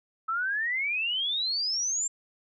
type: exponential sweep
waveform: sine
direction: up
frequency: 1290 to 7459 Hz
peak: -26 dBFS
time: 0.28-2.08 s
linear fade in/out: 10 ms
effects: none